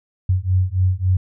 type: beating tone pair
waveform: sine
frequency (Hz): 90.9 / 94.5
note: F#2 / F#2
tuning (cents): -30 / +37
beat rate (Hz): 3.6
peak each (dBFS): -18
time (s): 0.29-1.17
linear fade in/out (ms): 5
effects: none